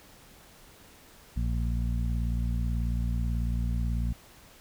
harmonic tone, 58.27 Hz, A#1, in tune, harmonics 1 / 2 / 3 / 4, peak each -27 / -33 / -37 / -39 dBFS, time 1.36-4.13 s, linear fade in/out 10 ms, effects pink hiss -54 dBFS RMS until 4.6 s

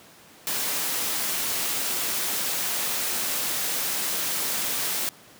white noise, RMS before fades -27 dBFS, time 0.47-5.09 s, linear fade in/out 0 ms, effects pink hiss -50 dBFS RMS until 5.39 s + high-pass 150 Hz 12 dB/octave

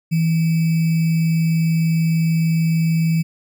sine tone with sample-and-hold, 163.3 Hz, E3, 16 cents flat, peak -14 dBFS, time 0.11-3.23 s, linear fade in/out 20 ms, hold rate 2450 Hz, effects none

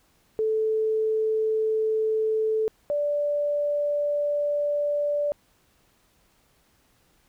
sine tone pair in turn, 437.6 / 584.1 Hz, A4 / D5, -9 / -10 cents, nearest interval perfect fourth, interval 499 cents, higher second, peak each -21 / -22 dBFS, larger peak first, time 0.39-2.68 / 2.9-5.32 s, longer second, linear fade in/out 0 ms, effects pink hiss -64 dBFS RMS until 7.28 s

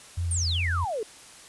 sine tone with vibrato, 85.8 Hz, F2, 30 cents flat, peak -25 dBFS, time 0.17-0.85 s, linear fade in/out 10 ms, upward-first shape square, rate 5.2 Hz, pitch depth 18 cents each way
sine exponential sweep, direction down, 9397 to 405.3 Hz, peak -27 dBFS, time 0.31-1.03 s, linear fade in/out 2 ms
effects white hiss -48 dBFS RMS until 1.48 s + resampled to 24000 Hz

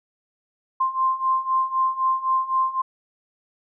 sine beating tone pair, 1046.5 / 1050.4 Hz, C6 / C6, 0 / +6 cents, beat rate 3.9 Hz, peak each -24 / -21 dBFS, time 0.8-2.82 s, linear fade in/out 10 ms, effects none

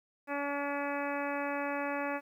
harmonic tone, 284.7 Hz, C#4, 46 cents sharp, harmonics 1 / 2 / 3 / 4 / 5 / 6 / 7 / 8 / 9, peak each -38 / -37 / -39 / -42 / -43 / -42 / -46 / -47 / -45 dBFS, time 0.27-2.21 s, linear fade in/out 50 ms, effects 11-bit

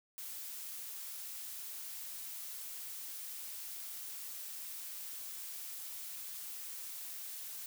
blue noise, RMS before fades -45 dBFS, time 0.18-7.66 s, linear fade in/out 0 ms, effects none

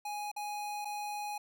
square tone with dropouts, 830.6 Hz, G#5, in tune, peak -37 dBFS, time 0.05-1.38 s, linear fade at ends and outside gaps 5 ms, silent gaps 0.316-0.363 / 0.848-0.853 s, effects none

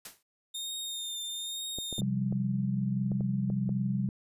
white noise with exponential decay, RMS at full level -39 dBFS, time 0.05-0.23 s, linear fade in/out 5 ms, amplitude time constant 39 ms
sawtooth tone with vibrato, 3657 Hz, A#7, 34 cents flat, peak -32 dBFS, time 0.54-2.01 s, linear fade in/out 10 ms, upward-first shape triangle, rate 1.1 Hz, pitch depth 33 cents each way
clicks, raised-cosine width 2 ms, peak -26 dBFS, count 9, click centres 1.786 / 1.927 / 1.983 / 2.019 / 2.325 / 3.118 / 3.208 / 3.501 / 3.692 s
sine chord, C suspended fourth, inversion none, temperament equal, 130.81 / 174.61 / 196 Hz, C3 / F3 / G3, 0 / 0 / 0 cents, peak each -31 / -36 / -30 dBFS, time 1.99-4.09 s, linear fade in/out 2 ms
effects resampled to 32000 Hz

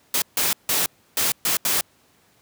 white noise bursts at uneven times, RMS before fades -21 dBFS, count 6, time 0.14-0.22 / 0.37-0.53 / 0.69-0.86 / 1.17-1.32 / 1.45-1.57 / 1.65-1.81 s, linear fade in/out 2 ms, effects pink hiss -59 dBFS RMS until 2.41 s + high-pass 100 Hz 12 dB/octave

